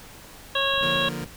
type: harmonic tone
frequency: 549 Hz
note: C#5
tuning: 17 cents flat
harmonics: 1 / 2 / 3 / 5 / 6 / 7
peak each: -28 / -28 / -28 / -28 / -28 / -28 dBFS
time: 0.55-1.09 s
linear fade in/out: 5 ms
type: clicks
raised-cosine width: 5 ms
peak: -30 dBFS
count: 9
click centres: 0.738 / 0.779 / 0.812 / 0.863 / 0.96 / 1.025 / 1.079 / 1.218 / 1.261 s
type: chord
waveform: sawtooth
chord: Bb major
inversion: first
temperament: just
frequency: 145.68 / 174.81 / 233.1 Hz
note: D3 / F3 / Bb3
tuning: -14 / +2 / 0 cents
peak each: -30 dBFS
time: 0.82-1.25 s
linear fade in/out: 10 ms
effects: pink hiss -45 dBFS RMS until 1.36 s